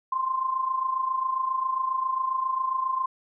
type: tone with amplitude modulation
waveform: sine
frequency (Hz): 1046.5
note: C6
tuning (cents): 0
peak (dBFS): -21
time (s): 0.12-3.06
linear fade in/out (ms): 5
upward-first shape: sine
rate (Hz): 27.4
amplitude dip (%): 65
effects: none